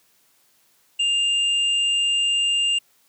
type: tone pair together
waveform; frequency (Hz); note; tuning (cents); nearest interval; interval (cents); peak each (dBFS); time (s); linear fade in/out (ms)
sine; 2802 / 7938; F7 / B8; +5 / +8; octave + tritone; 1803; -18 / -30; 0.99-2.79; 10
effects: white hiss -61 dBFS RMS until 3.08 s + high-pass 100 Hz 12 dB/octave